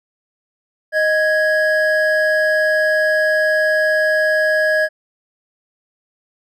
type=tone pair together; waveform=triangle; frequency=622.3 / 1661.3 Hz; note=D#5 / G#6; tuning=0 / 0 cents; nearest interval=octave + perfect fourth; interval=1700 cents; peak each=-14 dBFS; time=0.92-4.89 s; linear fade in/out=50 ms; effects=none